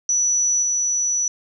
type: tone with level steps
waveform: sine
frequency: 5920 Hz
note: F#8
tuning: in tune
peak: -16 / -18 dBFS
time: 0.09-1.28 s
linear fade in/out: 2 ms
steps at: 0.62 s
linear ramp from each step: 10 ms
effects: none